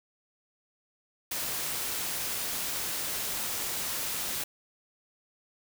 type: noise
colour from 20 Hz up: white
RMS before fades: -33 dBFS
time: 1.31-4.44 s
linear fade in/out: 5 ms
effects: none